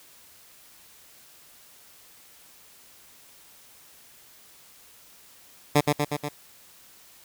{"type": "tone with echo", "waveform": "10% pulse", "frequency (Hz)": 146.83, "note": "D3", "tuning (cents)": 0, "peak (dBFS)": -8, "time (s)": [5.75, 5.81], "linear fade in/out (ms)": 10, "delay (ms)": 120, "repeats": 4, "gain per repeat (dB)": -3, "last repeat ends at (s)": 6.29, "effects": ["white hiss -53 dBFS RMS until 7.24 s"]}